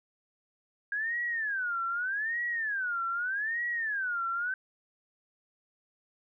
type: tone with vibrato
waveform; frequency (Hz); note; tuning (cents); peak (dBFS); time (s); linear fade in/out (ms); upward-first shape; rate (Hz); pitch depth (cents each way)
sine; 1614; G#6; -50; -29; 0.92-4.54; 2; sine; 0.82; 300
effects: none